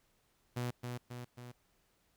sawtooth tone with echo, 122.3 Hz, B2, 16 cents flat, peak -31 dBFS, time 0.56-0.71 s, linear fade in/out 10 ms, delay 270 ms, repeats 3, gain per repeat -4 dB, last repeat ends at 1.52 s, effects pink hiss -74 dBFS RMS until 2.16 s

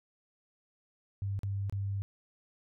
sine tone with dropouts, 99.1 Hz, G2, 19 cents sharp, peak -31 dBFS, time 1.22-2.02 s, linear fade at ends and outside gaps 0 ms, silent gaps 1.391-1.433 / 1.697-1.725 s, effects none

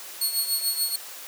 15% pulse tone with tremolo, 4351 Hz, C#8, 33 cents flat, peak -14 dBFS, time 0.21-0.96 s, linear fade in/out 5 ms, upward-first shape triangle, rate 6.9 Hz, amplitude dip 75%, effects white hiss -40 dBFS RMS until 1.27 s + high-pass 400 Hz 12 dB/octave

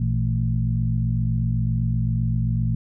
harmonic tone with a mistuned harmonic, 55 Hz, A1, in tune, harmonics 1 / 2 / 3 / 4, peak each -27 / -21 / -27 / -30 dBFS, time 0-2.75 s, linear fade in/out 5 ms, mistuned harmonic 2, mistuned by +110 cents, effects none

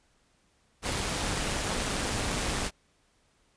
pink noise with amplitude modulation, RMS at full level -28 dBFS, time 0.82-2.71 s, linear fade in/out 50 ms, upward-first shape sine, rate 206 Hz, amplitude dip 55%, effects pink hiss -68 dBFS RMS until 3.56 s + resampled to 22050 Hz

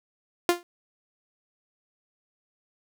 sawtooth tone with exponential decay, 349.2 Hz, F4, in tune, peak -11 dBFS, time 0.49-0.63 s, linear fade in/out 1 ms, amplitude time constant 30 ms, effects none

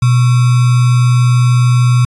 sine tone with sample-and-hold, 123.3 Hz, B2, 2 cents flat, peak -6 dBFS, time 0.02-2.05 s, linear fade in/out 5 ms, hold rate 1225 Hz, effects resampled to 24000 Hz

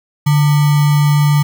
sine tone with sample-and-hold, 146.5 Hz, D3, 4 cents flat, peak -8 dBFS, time 0.26-1.43 s, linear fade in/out 10 ms, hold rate 1050 Hz, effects none

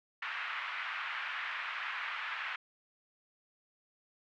pink band-pass noise, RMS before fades -39 dBFS, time 0.22-2.56 s, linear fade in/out 5 ms, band 1200 to 2600 Hz, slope 24 dB/octave, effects none

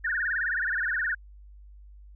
sine tone with vibrato, 1636 Hz, G#6, 26 cents flat, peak -25 dBFS, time 0.04-1.15 s, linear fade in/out 10 ms, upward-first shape sine, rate 19 Hz, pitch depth 220 cents each way, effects added 50 Hz sine -46 dBFS peak until 2.15 s

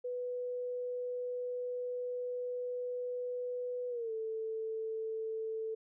sine tone with pitch glide, 494.3 to 442.9 Hz, B4 to A4, +1 to +11 cents, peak -35 dBFS, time 0.04-5.75 s, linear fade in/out 10 ms, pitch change -190 cents, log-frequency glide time 3.89-4.12 s, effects none

